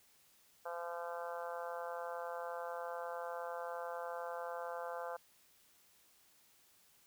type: harmonic tone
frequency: 171.2 Hz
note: F3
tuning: 34 cents flat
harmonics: 3 / 4 / 5 / 6 / 7 / 8 / 9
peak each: -44 / -46 / -48 / -50 / -51 / -52 / -53 dBFS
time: 0.65-5.17 s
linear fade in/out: 10 ms
effects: white hiss -68 dBFS RMS until 7.06 s